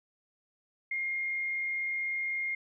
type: tone with frequency modulation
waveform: sine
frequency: 2128 Hz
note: C7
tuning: 29 cents sharp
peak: -30 dBFS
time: 0.91-2.55 s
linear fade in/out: 5 ms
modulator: 59 Hz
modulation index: 0.28
effects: none